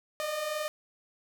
sawtooth tone pair together, 590 / 611.8 Hz, D5 / D#5, +8 / -29 cents, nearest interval minor second, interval 63 cents, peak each -35 / -28 dBFS, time 0.2-0.68 s, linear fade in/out 0 ms, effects none

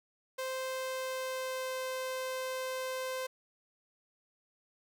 sawtooth tone with pitch glide, 521 to 517.7 Hz, C5 to C5, -7 to -18 cents, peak -31 dBFS, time 0.38-3.27 s, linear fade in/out 10 ms, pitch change -11 cents, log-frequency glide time 0.7-1.75 s, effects none

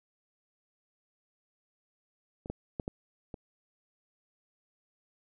clicks, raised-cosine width 2 ms, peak -29 / -22 / -20 / -21 / -27 dBFS, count 5, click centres 2.459 / 2.5 / 2.798 / 2.879 / 3.342 s, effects none

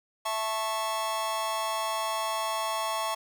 45% pulse chord, A major, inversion second, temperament just, 660 / 880 / 1100 Hz, E5 / A5 / C#6, +2 / 0 / -14 cents, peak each -34 / -33 / -32 dBFS, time 0.25-3.15 s, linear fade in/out 10 ms, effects none

